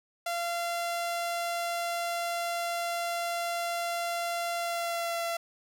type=tone with pitch glide; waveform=sawtooth; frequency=687 to 677.9 Hz; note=F5 to E5; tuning=-29 to +48 cents; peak=-26 dBFS; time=0.26-5.37 s; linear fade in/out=5 ms; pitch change=-23 cents; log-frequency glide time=4.57-5.22 s; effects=none